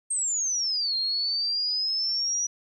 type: exponential two-way sweep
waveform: sine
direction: down then up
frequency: 8540 to 4186 to 5850 Hz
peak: -24 dBFS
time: 0.1-2.47 s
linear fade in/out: 10 ms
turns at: 0.96 s
effects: 11-bit